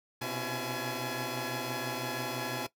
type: tone cluster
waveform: 10% pulse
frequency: 124.4 / 130.4 / 279.4 / 337 / 844 Hz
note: B2 / C3 / C#4 / E4 / G#5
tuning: +13 / -5 / +14 / +38 / +28 cents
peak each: -31 / -33 / -36 / -31 / -30 dBFS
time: 0.21-2.67 s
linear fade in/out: 10 ms
effects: noise-tail reverb RT60 0.1 s tail -17 dB re dry